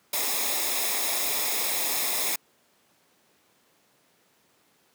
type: noise with comb filter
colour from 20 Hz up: white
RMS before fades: -27 dBFS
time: 0.13-2.36 s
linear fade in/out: 5 ms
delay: 0.67 ms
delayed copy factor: -0.6
effects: pink hiss -64 dBFS RMS until 4.94 s + high-pass 200 Hz 12 dB/octave